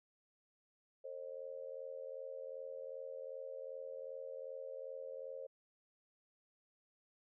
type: tone with amplitude modulation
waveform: sine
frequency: 533 Hz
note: C5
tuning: 32 cents sharp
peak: -40 dBFS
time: 1.04-5.47 s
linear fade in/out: 10 ms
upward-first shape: sine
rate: 82.6 Hz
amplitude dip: 90%
effects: none